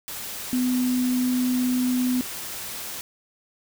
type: tone in noise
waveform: sine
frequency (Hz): 251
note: B3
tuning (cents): +28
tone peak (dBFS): -20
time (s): 0.53-2.21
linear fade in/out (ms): 0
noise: white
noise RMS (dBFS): -34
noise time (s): 0.08-3.01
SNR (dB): +11
effects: none

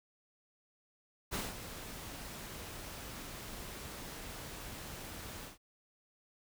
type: noise with ADSR envelope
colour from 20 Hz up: pink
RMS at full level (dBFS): -36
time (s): 1.31-5.58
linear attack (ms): 31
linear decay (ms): 190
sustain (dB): -10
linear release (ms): 140
effects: none

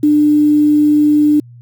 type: tone with quantisation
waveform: sine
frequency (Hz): 297.9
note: D4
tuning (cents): +25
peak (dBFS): -7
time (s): 0.03-1.4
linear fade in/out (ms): 5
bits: 6
effects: added 120 Hz sine -35 dBFS peak until 1.61 s

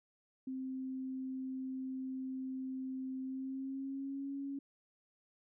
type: tone with pitch glide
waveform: sine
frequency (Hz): 261.6 to 277.2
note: C4 to C#4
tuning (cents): 0 to 0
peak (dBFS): -38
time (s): 0.47-4.59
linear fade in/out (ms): 5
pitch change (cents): +100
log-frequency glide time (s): 3.21-4.32
effects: none

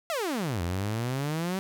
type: exponential two-way sweep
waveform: sawtooth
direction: down then up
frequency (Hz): 698.5 to 83.4 to 194.8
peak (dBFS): -24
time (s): 0.1-1.59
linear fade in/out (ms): 0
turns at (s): 0.62
effects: none

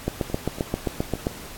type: two click trains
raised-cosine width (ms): 2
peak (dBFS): -9 / -20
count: 10 / 4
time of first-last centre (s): 0.08-1.269 / 0.3-1.155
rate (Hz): 7.57 / 3.51
effects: pink hiss -40 dBFS RMS until 1.57 s + AAC 64 kbps

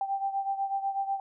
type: beating tone pair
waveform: sine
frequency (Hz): 784 / 792.1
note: G5 / G5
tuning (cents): 0 / +18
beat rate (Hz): 8.1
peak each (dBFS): -29 / -34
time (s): 0.01-1.2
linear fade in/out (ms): 2
effects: none

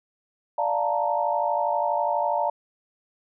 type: chord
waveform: sine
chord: Bb major seventh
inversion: first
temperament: equal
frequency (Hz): 587.3 / 698.5 / 880 / 932.3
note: D5 / F5 / A5 / Bb5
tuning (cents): 0 / 0 / 0 / 0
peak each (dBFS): -27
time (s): 0.58-2.5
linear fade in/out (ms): 5
effects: none

